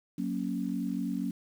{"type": "chord", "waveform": "sine", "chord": "F# major", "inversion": "none", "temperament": "equal", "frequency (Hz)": [185, 233.1, 277.2], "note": ["F#3", "A#3", "C#4"], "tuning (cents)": [0, 0, 0], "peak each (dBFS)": -34, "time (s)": [0.18, 1.31], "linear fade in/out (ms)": 5, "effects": ["9-bit"]}